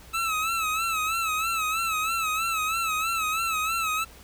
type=tone with vibrato; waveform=25% pulse; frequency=1302 Hz; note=E6; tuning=22 cents flat; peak=-21 dBFS; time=0.13-4.05 s; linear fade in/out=20 ms; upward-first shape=sine; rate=3.1 Hz; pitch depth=71 cents each way; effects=added 60 Hz sine -50 dBFS peak until 4.23 s + pink hiss -50 dBFS RMS until 4.23 s